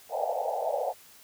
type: band-pass noise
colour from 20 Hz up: white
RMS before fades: -30 dBFS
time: 0.09-0.94 s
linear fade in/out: 50 ms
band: 480 to 850 Hz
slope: 96 dB/octave
effects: white hiss -54 dBFS RMS until 1.23 s